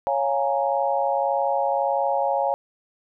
sine chord, Bb minor seventh, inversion first, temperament equal, 554.4 / 698.5 / 830.6 / 932.3 Hz, Db5 / F5 / Ab5 / Bb5, 0 / 0 / 0 / 0 cents, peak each -24 / -26 / -24 / -29 dBFS, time 0.07-2.54 s, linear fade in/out 0 ms, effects none

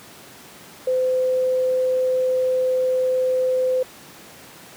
sine tone, 512 Hz, C5, 38 cents flat, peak -17 dBFS, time 0.87-3.83 s, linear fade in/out 5 ms, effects pink hiss -43 dBFS RMS until 4.76 s + high-pass 150 Hz 12 dB/octave

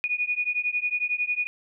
sine beating tone pair, 2456 / 2467 Hz, D#7 / D#7, -23 / -15 cents, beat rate 11 Hz, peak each -27 dBFS, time 0.04-1.47 s, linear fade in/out 0 ms, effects none

